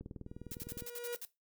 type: click train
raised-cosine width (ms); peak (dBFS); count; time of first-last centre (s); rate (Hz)
3; -32; 17; 0.01-0.822; 19.7
type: tone with exponential growth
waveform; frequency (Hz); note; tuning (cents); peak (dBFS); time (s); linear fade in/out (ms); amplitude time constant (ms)
45% pulse; 480; B4; -49; -37; 0.27-1.15; 2; 190
type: noise bursts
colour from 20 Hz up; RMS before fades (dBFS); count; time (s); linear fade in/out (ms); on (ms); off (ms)
blue; -44; 9; 0.51-1.251; 2; 37; 51
effects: noise-tail reverb RT60 0.2 s tail -17 dB re dry